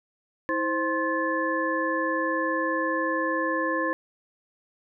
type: tone cluster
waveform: sine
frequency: 322.9 / 524 / 1057 / 1734 Hz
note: E4 / C5 / C6 / A6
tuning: -36 / +2 / +17 / -26 cents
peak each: -29 dBFS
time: 0.49-3.93 s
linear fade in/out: 0 ms
effects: none